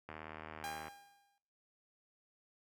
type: click train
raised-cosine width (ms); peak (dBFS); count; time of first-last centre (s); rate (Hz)
0.5; -31; 63; 0.09-0.882; 78.3
type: tone with exponential decay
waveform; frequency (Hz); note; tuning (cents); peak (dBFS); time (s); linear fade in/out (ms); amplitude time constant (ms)
sawtooth; 805; G5; +46; -35; 0.64-1.38; 0; 160
effects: noise-tail reverb RT60 0.8 s tail -18 dB re dry + high-pass 60 Hz 12 dB/octave